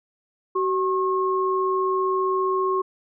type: tone pair together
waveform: sine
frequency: 378.2 / 1081.5 Hz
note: F#4 / C#6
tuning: +38 / -43 cents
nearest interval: octave + tritone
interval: 1819 cents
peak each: -22 / -23 dBFS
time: 0.55-2.82 s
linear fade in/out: 10 ms
effects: none